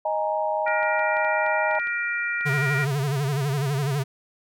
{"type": "chord", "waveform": "sine", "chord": "D# suspended fourth", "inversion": "none", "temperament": "just", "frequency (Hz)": [622.3, 829.7, 933.4], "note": ["D#5", "G#5", "A#5"], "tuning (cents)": [0, -2, 2], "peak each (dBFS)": [-25, -27, -28], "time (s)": [0.05, 1.79], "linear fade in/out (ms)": 5}
{"type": "harmonic tone", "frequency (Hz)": 473.6, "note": "A#4", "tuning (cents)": 27, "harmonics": [3, 4, 5], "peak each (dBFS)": [-27, -28, -30], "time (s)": [0.66, 2.85], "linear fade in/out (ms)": 10}
{"type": "clicks", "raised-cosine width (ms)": 0.3, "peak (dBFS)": -27, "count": 11, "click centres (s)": [0.68, 0.83, 0.994, 1.169, 1.248, 1.464, 1.712, 1.752, 1.798, 1.872, 2.41]}
{"type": "tone with vibrato", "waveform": "square", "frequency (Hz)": 140, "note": "C#3", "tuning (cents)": 18, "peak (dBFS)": -23, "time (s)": [2.45, 4.04], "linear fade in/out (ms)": 20, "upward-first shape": "sine", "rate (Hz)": 12, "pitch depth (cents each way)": 110}
{"effects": []}